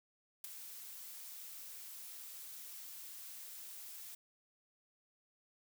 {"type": "noise with ADSR envelope", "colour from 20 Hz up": "blue", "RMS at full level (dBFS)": -41, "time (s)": [0.44, 4.15], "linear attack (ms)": 3, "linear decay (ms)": 12, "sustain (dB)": -9, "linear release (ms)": 5, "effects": []}